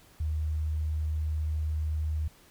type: tone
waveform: sine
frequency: 77.3 Hz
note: D#2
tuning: 11 cents flat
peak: -27 dBFS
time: 0.2-2.28 s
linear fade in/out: 5 ms
effects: pink hiss -58 dBFS RMS until 2.5 s